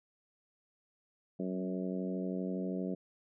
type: harmonic tone with a mistuned harmonic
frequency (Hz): 92.5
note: F#2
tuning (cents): 0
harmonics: 2 / 3 / 4 / 5 / 6 / 7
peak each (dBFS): -36 / -40 / -42 / -44 / -46 / -47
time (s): 1.39-2.95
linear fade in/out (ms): 10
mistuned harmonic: 2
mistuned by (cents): +19
effects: none